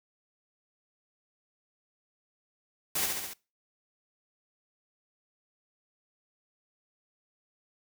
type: noise with echo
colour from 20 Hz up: white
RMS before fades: -30 dBFS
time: 2.95-3.06 s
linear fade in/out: 5 ms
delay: 69 ms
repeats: 4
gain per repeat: -3 dB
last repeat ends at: 3.336 s
effects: noise-tail reverb RT60 0.3 s tail -23 dB re dry